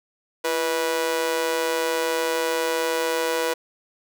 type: tone with amplitude modulation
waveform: sawtooth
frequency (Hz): 489.8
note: B4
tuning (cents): -14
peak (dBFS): -14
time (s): 0.44-3.54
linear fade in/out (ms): 10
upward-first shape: sine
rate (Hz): 153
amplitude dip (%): 85
effects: none